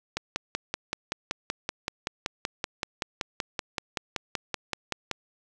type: click train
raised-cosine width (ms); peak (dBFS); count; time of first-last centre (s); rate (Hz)
0.2; -11; 27; 0.17-5.113; 5.26
effects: none